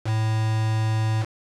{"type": "tone with quantisation", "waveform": "triangle", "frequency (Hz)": 110, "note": "A2", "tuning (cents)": 0, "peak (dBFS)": -18, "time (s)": [0.04, 1.26], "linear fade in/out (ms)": 50, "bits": 5, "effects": ["low-pass 7000 Hz 12 dB/octave"]}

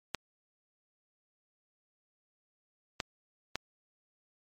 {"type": "clicks", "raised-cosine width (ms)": 0.2, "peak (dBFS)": -14, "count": 3, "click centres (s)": [0.147, 3.002, 3.556], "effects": ["MP3 64 kbps"]}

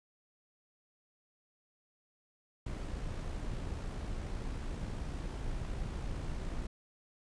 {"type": "noise with amplitude modulation", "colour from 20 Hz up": "brown", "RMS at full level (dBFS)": -37, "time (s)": [2.66, 6.67], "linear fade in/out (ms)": 5, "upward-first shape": "sine", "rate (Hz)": 58.6, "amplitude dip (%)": 30, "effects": ["resampled to 22050 Hz"]}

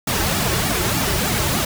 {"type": "noise with flanger", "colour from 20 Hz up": "pink", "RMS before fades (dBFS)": -20, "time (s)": [0.07, 1.65], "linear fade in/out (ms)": 5, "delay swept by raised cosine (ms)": [1.9, 4.2], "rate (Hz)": 3.3, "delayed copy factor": -1, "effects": []}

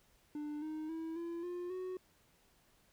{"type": "tone with pitch steps", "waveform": "triangle", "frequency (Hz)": [297.5, 310.7, 324.4, 338.8, 353.8, 369.5], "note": ["D4", "D#4", "E4", "E4", "F4", "F#4"], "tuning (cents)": [22, -2, -28, 48, 23, -2], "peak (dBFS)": -37, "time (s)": [0.35, 1.97], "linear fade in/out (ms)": 2, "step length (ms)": 270, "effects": ["pink hiss -70 dBFS RMS until 2.92 s"]}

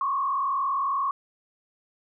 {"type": "tone with frequency modulation", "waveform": "sine", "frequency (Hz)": 1100, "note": "C#6", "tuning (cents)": -14, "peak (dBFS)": -23, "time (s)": [0.01, 1.11], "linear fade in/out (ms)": 2, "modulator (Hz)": 41.1, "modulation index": 1.2, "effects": []}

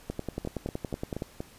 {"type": "two click trains", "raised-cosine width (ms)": 2, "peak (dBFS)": [-18, -20], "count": [13, 5], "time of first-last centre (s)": [[0.1, 1.221], [0.45, 1.405]], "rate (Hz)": [10.7, 4.19], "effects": ["pink hiss -54 dBFS RMS until 1.58 s", "resampled to 32000 Hz"]}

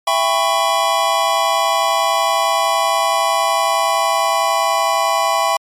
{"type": "chord", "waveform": "square", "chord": "C# half-diminished seventh", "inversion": "first", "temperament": "just", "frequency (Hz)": [665.2, 798.3, 997.9, 1108.7], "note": ["E5", "G5", "B5", "C#6"], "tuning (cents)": [16, 31, 18, 0], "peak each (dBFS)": -20, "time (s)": [0.07, 5.57], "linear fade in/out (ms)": 5, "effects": ["low-pass 12000 Hz 12 dB/octave", "MP3 96 kbps"]}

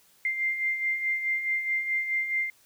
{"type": "beating tone pair", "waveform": "sine", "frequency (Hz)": [2093, 2097.7], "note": ["C7", "C7"], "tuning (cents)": [0, 4], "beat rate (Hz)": 4.7, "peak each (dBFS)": [-34, -26], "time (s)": [0.25, 2.5], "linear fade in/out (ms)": 2, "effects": ["white hiss -61 dBFS RMS until 2.65 s"]}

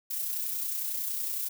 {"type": "noise with amplitude modulation", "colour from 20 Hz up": "violet", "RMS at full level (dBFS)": -31, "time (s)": [0.1, 1.49], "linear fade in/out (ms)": 10, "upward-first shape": "sine", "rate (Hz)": 30.9, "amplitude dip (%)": 35, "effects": []}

